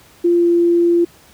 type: tone with pitch glide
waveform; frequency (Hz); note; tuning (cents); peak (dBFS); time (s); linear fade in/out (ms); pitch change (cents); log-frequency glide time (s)
sine; 345.9 to 343.5; F4 to F4; -17 to -29; -10; 0.24-1.05; 10; -12; 0.35-0.47
effects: pink hiss -47 dBFS RMS until 1.33 s + high-pass 60 Hz 12 dB/octave